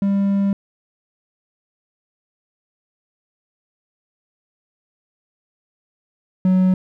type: tone pair in turn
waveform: triangle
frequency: 198.3 / 185.64 Hz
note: G3 / F#3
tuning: +20 / +6 cents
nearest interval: minor second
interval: 114 cents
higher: first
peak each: -13 / -10 dBFS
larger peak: second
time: 0.02-0.53 / 6.45-6.74 s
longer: first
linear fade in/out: 2 ms
effects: none